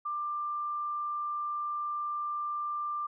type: tone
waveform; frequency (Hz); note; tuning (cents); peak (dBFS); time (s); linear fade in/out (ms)
sine; 1187; D6; +18; -31; 0.05-3.07; 10
effects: none